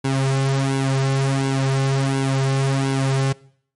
sawtooth tone with flanger, 135.2 Hz, C#3, 43 cents flat, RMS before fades -19 dBFS, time 0.04-3.33 s, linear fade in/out 10 ms, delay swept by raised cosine 1.6 to 4.3 ms, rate 1.4 Hz, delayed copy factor -0.8, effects noise-tail reverb RT60 0.6 s tail -22 dB re dry + MP3 48 kbps

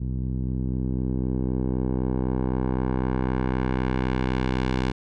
10% pulse tone with low-pass filter sweep, 63.9 Hz, C2, 40 cents flat, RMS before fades -25 dBFS, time 0-4.92 s, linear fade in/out 10 ms, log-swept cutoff 150 to 4400 Hz, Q 0.79, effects none

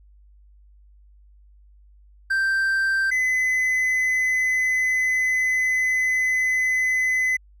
triangle tone pair in turn, 1568 / 2023 Hz, G6 / B6, 0 / +41 cents, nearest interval major third, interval 441 cents, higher second, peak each -17 dBFS, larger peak neither, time 2.3-3.11 / 3.11-7.37 s, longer second, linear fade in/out 10 ms, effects added 50 Hz sine -49 dBFS peak until 7.6 s

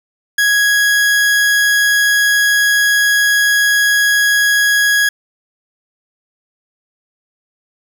40% pulse tone, 1661.2 Hz, G#6, in tune, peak -9 dBFS, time 0.38-5.09 s, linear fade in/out 5 ms, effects 8-bit

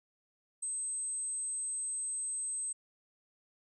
sine tone, 8240 Hz, C9, 28 cents flat, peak -34 dBFS, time 0.62-2.73 s, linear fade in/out 10 ms, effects none

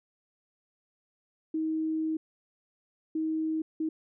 sine tone bursts at uneven times, 316.6 Hz, D#4, 30 cents sharp, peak -27 dBFS, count 3, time 1.54-2.17 / 3.15-3.62 / 3.8-3.89 s, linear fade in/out 5 ms, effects none

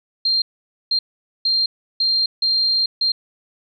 sine tone bursts at uneven times, 4186 Hz, C8, in tune, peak -15 dBFS, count 6, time 0.25-0.42 / 0.91-0.99 / 1.45-1.66 / 2-2.26 / 2.42-2.86 / 3.01-3.12 s, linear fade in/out 5 ms, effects none

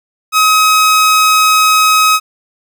sawtooth tone, 1270 Hz, D#6, 35 cents sharp, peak -3 dBFS, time 0.32-2.2 s, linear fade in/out 50 ms, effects none

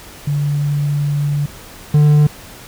sine / triangle tone pair in turn, 145 / 148.9 Hz, D3 / D3, -22 / +24 cents, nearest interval unison, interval 46 cents, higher second, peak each -14 / -5 dBFS, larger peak second, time 0.27-1.46 / 1.94-2.27 s, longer first, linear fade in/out 5 ms, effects pink hiss -37 dBFS RMS until 2.67 s

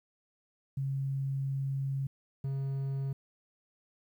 sine / triangle tone pair in turn, 136.3 / 136.3 Hz, C#3 / C#3, -29 / -29 cents, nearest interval unison, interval 0 cents, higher neither, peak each -30 / -29 dBFS, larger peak second, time 0.77-2.07 / 2.44-3.13 s, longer first, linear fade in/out 5 ms, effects 11-bit

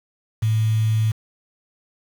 sine tone with quantisation, 110 Hz, A2, in tune, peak -16 dBFS, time 0.42-1.12 s, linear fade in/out 10 ms, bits 6, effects none

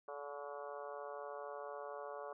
harmonic tone with a mistuned harmonic, 144 Hz, D3, 34 cents flat, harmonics 3 / 4 / 5 / 6 / 7 / 8 / 9 / 10, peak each -50 / -48 / -52 / -55 / -56 / -52 / -59 / -59 dBFS, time 0.08-2.33 s, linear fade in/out 2 ms, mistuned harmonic 8, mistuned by -36 cents, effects none

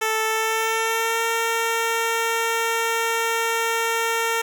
10% pulse tone with pitch glide, 440 to 457.1 Hz, A4 to A#4, 0 to -34 cents, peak -12 dBFS, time 0.01-4.42 s, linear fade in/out 10 ms, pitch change +66 cents, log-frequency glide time 0.25-1.23 s, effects none

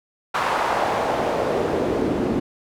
pink noise with band-pass filter sweep, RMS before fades -22 dBFS, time 0.34-2.4 s, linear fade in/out 10 ms, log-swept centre 1100 to 280 Hz, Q 1.7, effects none

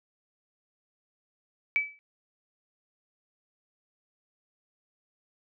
sine tone with exponential decay, 2300 Hz, D7, 37 cents flat, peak -19 dBFS, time 1.76-1.99 s, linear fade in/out 0 ms, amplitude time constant 48 ms, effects none

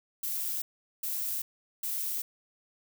violet noise bursts, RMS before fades -33 dBFS, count 3, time 0.23-2.22 s, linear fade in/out 5 ms, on 390 ms, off 410 ms, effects none

